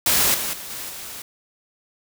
white noise with level steps, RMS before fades -18 / -26 / -35 / -32 / -35 dBFS, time 0.06-1.22 s, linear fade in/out 2 ms, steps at 0.34 / 0.53 / 0.7 / 0.89 s, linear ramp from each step 5 ms, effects none

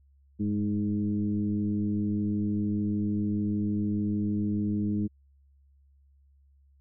sine tone with frequency modulation, 206.7 Hz, G#3, 8 cents flat, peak -25 dBFS, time 0.39-5.08 s, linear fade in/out 20 ms, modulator 105 Hz, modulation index 0.97, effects added 69 Hz sine -58 dBFS peak until 6.8 s

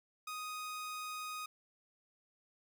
sawtooth tone, 1247 Hz, D#6, 3 cents sharp, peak -37 dBFS, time 0.27-1.46 s, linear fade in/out 5 ms, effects none

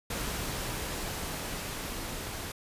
pink noise with level ramp, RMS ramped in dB -34 to -38 dBFS, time 0.1-2.52 s, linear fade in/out 5 ms, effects resampled to 32000 Hz

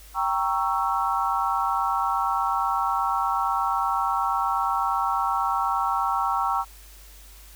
sine chord, G diminished seventh, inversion none, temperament equal with one note detuned, 784 / 932.3 / 1108.7 / 1327.7 Hz, G5 / Bb5 / Db6 / Fb6, 0 / 0 / 0 / +12 cents, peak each -27 dBFS, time 0.14-6.65 s, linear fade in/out 50 ms, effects added 50 Hz sine -46 dBFS peak until 7.55 s + white hiss -50 dBFS RMS until 7.55 s

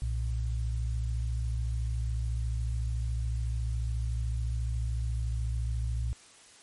sine tone pair together, 61.36 / 115.3 Hz, B1 / A#2, -11 / -19 cents, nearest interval major seventh, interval 1092 cents, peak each -29 / -34 dBFS, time 0.02-6.13 s, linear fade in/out 0 ms, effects white hiss -55 dBFS RMS until 6.62 s + MP3 48 kbps

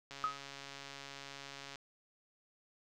click train, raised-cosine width 0.2 ms, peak -30 dBFS, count 230, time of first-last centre 0.11-1.757 s, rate 139 Hz
sine tone with exponential decay, 1266 Hz, D#6, 30 cents sharp, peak -28 dBFS, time 0.24-0.44 s, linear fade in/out 0 ms, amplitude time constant 42 ms
effects none

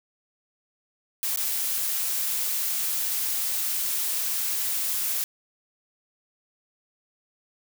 blue noise with dropouts, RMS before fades -27 dBFS, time 1.23-5.24 s, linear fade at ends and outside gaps 0 ms, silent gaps 1.36-1.373 s, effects none

